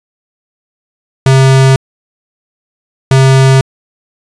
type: tone pair in turn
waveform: square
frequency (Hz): 133.3 / 133.3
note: C3 / C3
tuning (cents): +33 / +33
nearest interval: unison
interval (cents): 0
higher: neither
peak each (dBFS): -4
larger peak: neither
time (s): 1.26-1.76 / 3.11-3.61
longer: neither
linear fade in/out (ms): 2
effects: resampled to 22050 Hz